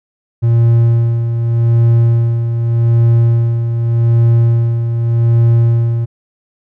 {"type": "tone with tremolo", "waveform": "triangle", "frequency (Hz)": 116.6, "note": "A#2", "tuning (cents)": 1, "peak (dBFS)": -4, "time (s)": [0.42, 6.06], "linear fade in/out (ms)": 20, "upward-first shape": "sine", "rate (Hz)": 0.84, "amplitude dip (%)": 55, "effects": []}